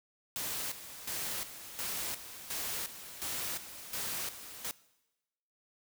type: noise with tremolo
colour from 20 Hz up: white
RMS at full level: -37 dBFS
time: 0.36-4.71 s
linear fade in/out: 0 ms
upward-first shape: square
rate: 1.4 Hz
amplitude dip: 70%
effects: noise-tail reverb RT60 1.0 s tail -20 dB re dry